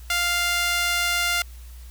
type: tone with high-pass filter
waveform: sawtooth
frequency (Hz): 698.5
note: F5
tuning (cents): 0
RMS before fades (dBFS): -23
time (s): 0.1-1.42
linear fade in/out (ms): 2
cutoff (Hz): 1700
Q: 1.1
effects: added 60 Hz sine -38 dBFS peak until 1.9 s + white hiss -52 dBFS RMS until 1.9 s